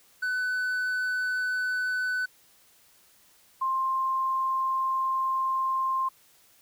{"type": "tone pair in turn", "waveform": ["triangle", "sine"], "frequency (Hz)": [1501, 1054.9], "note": ["F#6", "C6"], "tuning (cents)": [24, 14], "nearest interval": "tritone", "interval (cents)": 610, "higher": "first", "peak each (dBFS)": -24, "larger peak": "neither", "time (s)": [[0.22, 2.26], [3.61, 6.09]], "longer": "second", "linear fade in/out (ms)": 10, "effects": ["white hiss -60 dBFS RMS until 6.61 s"]}